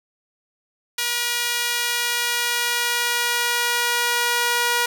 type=tone with high-pass filter sweep; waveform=sawtooth; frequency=479.4 Hz; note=A#4; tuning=48 cents sharp; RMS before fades=-22 dBFS; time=0.98-4.86 s; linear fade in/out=5 ms; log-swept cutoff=2300 to 1100 Hz; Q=0.8; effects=none